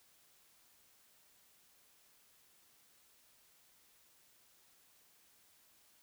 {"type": "silence", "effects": ["white hiss -68 dBFS RMS until 6.02 s"]}